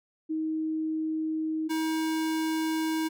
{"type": "tone pair in turn", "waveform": ["sine", "square"], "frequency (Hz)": [315.4, 318.3], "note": ["D#4", "D#4"], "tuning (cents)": [24, 39], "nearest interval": "unison", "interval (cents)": 15, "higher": "second", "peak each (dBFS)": -27, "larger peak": "neither", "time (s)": [[0.29, 1.69], [1.69, 3.09]], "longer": "neither", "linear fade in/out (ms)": 20, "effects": []}